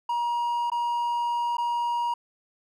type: tone with dropouts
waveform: triangle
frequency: 951 Hz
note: A#5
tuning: 34 cents sharp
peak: -22 dBFS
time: 0.09-2.14 s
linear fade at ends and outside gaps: 5 ms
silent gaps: 0.701-0.717 / 1.57-1.581 s
effects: none